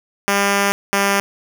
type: tone pair in turn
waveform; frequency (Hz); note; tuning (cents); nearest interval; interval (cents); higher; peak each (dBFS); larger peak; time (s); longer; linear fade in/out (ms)
5% pulse; 200.1 / 198.95; G3 / G3; +36 / +26; unison; 10; first; -3; neither; 0.28-0.72 / 0.93-1.2; first; 0
effects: none